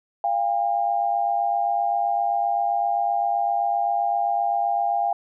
sine tone pair together, 696 / 803.7 Hz, F5 / G5, -6 / +43 cents, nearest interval major second, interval 249 cents, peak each -23 / -22 dBFS, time 0.24-5.13 s, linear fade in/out 2 ms, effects none

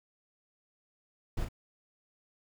brown noise with echo, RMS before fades -33 dBFS, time 1.37-1.45 s, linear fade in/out 5 ms, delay 37 ms, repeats 1, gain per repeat -5 dB, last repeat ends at 1.487 s, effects none

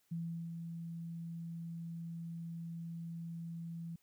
sine tone with ADSR envelope, 167.2 Hz, E3, 25 cents sharp, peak -36 dBFS, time 0.11-3.96 s, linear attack 11 ms, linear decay 380 ms, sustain -5 dB, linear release 6 ms, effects white hiss -75 dBFS RMS until 4.02 s

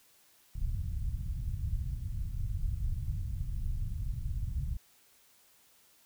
pink low-pass noise, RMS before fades -34 dBFS, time 0.55-4.77 s, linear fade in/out 2 ms, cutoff 120 Hz, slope 24 dB/octave, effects white hiss -64 dBFS RMS until 6.05 s

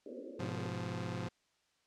white band-pass noise, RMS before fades -47 dBFS, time 0.06-0.68 s, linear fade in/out 2 ms, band 230 to 570 Hz, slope 96 dB/octave
sawtooth chord, F diminished, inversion first, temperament just, 104.77 / 125.72 / 174.61 Hz, Ab2 / Cb3 / F3, +16 / +31 / 0 cents, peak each -38 dBFS, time 0.39-1.29 s, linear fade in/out 10 ms
effects white hiss -75 dBFS RMS until 1.86 s + low-pass 6000 Hz 12 dB/octave

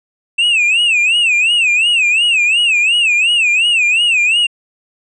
triangle tone with vibrato, 2637 Hz, E7, in tune, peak -8 dBFS, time 0.38-4.47 s, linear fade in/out 10 ms, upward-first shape sine, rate 2.8 Hz, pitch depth 170 cents each way, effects resampled to 24000 Hz

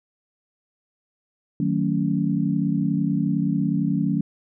sine chord, D# half-diminished seventh, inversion none, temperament just, 155.56 / 186.68 / 224 / 280 Hz, D#3 / F#3 / A3 / C#4, 0 / +16 / +31 / +18 cents, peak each -25 / -24 / -26 / -25 dBFS, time 1.6-4.21 s, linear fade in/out 2 ms, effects none

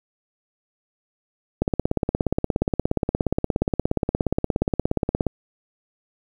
click train, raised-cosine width 2 ms, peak -6 dBFS, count 63, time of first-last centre 1.62-5.267 s, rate 17 Hz, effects 8-bit

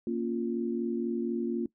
sine chord, Bb minor, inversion none, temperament equal, 233.1 / 277.2 / 349.2 Hz, Bb3 / Db4 / F4, 0 / 0 / 0 cents, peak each -31 / -36 / -32 dBFS, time 0.07-1.66 s, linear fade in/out 2 ms, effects noise-tail reverb RT60 0.1 s tail -20 dB re dry

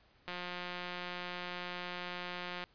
click train, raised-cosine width 0.3 ms, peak -25 dBFS, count 421, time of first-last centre 0.28-2.64 s, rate 178 Hz, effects pink hiss -67 dBFS RMS until 2.74 s + resampled to 11025 Hz

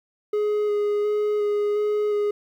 triangle tone with vibrato, 416.8 Hz, G#4, 6 cents sharp, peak -18 dBFS, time 0.33-2.31 s, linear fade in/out 5 ms, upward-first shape square, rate 1.4 Hz, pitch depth 11 cents each way, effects 10-bit

